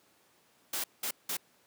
white noise bursts at uneven times, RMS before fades -34 dBFS, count 3, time 0.73-0.84 / 1.03-1.11 / 1.29-1.37 s, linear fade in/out 5 ms, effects pink hiss -66 dBFS RMS until 1.66 s + high-pass 200 Hz 12 dB/octave

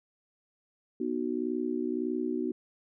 sine chord, B major, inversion none, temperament just, 246.9 / 308.7 / 370.4 Hz, B3 / D#4 / F#4, 0 / -14 / +2 cents, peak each -33 dBFS, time 1-2.52 s, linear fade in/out 5 ms, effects none

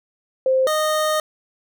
sine / 25% pulse tone pair in turn, 523 / 617.8 Hz, C5 / D#5, -1 / -12 cents, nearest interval minor third, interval 289 cents, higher second, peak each -14 dBFS, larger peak neither, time 0.46-0.67 / 0.67-1.2 s, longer second, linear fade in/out 2 ms, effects none

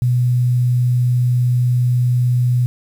sine tone with quantisation, 123.47 Hz, B2, in tune, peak -12 dBFS, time 0.02-2.66 s, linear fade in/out 0 ms, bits 7, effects none

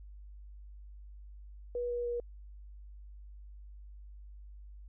sine tone with pitch steps, 485.2 / 481.8 / 478.5 Hz, B4 / B4 / A#4, -31 / -43 / +45 cents, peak -32 dBFS, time 1.75-2.2 s, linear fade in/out 2 ms, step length 150 ms, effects added 50 Hz sine -47 dBFS peak until 4.88 s

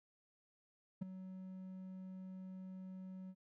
triangle tone with ADSR envelope, 187.2 Hz, F#3, 20 cents sharp, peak -33 dBFS, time 1.01-3.35 s, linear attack 12 ms, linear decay 11 ms, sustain -12 dB, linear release 56 ms, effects none

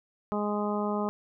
harmonic tone, 207.7 Hz, G#3, in tune, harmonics 1 / 2 / 3 / 4 / 5 / 6, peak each -30 / -33 / -35 / -36 / -37 / -38 dBFS, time 0.32-1.09 s, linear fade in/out 0 ms, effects none

